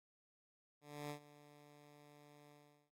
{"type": "tone with ADSR envelope", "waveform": "10% pulse", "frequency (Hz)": 146.83, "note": "D3", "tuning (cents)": 0, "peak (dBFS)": -35, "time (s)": [0.81, 2.91], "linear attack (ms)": 290, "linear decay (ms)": 92, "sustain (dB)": -18, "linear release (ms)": 410, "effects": ["AAC 64 kbps"]}